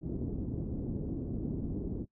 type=low-pass noise; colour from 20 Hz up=white; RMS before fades=-36 dBFS; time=0.01-2.06 s; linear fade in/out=50 ms; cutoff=320 Hz; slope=24 dB/octave; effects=noise-tail reverb RT60 0.1 s tail -20 dB re dry